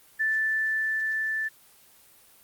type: tone with level ramp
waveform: sine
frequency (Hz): 1760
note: A6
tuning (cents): 0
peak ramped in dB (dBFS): -22 to -26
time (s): 0.19-1.49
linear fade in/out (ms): 20
effects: white hiss -56 dBFS RMS until 2.43 s + Opus 24 kbps